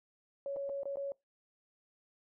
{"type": "tone with dropouts", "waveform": "sine", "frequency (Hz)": 557, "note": "C#5", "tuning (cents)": 8, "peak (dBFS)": -35, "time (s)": [0.46, 1.12], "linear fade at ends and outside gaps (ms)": 1, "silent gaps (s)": [[0.562, 0.567], [0.693, 0.697], [0.833, 0.855], [0.958, 0.97]], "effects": ["noise-tail reverb RT60 0.2 s tail -24 dB re dry"]}